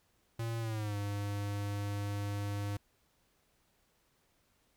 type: tone with pitch glide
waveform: square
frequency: 114.9 to 101.77 Hz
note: A#2 to G#2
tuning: -25 to -35 cents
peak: -35 dBFS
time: 0.39-2.77 s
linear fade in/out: 5 ms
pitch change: -210 cents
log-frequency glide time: 0.6-0.96 s
effects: pink hiss -73 dBFS RMS until 4.76 s